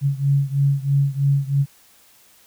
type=beating tone pair; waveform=sine; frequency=138.59 / 141.69 Hz; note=C#3 / C#3; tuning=0 / +38 cents; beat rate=3.1 Hz; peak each=-18 / -20 dBFS; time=0.01-1.66 s; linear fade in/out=50 ms; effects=white hiss -53 dBFS RMS until 2.46 s